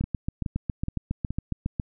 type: two click trains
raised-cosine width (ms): 5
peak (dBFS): -14 / -16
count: 14 / 4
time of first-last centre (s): 0.01-1.798 / 0.04-1.306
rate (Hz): 7.27 / 2.37
effects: none